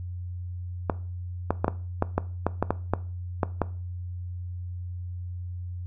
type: clicks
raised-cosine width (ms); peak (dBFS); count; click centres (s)
1; -8; 12; 0.898 / 1.506 / 1.645 / 1.681 / 2.024 / 2.18 / 2.466 / 2.626 / 2.706 / 2.936 / 3.432 / 3.617
effects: noise-tail reverb RT60 0.4 s tail -18 dB re dry + added 89 Hz sine -32 dBFS peak until 5.86 s